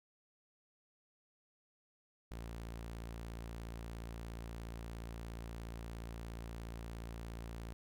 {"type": "tone", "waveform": "sawtooth", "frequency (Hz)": 57, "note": "A#1", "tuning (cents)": -38, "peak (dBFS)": -40, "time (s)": [2.31, 7.73], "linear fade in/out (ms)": 0, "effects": []}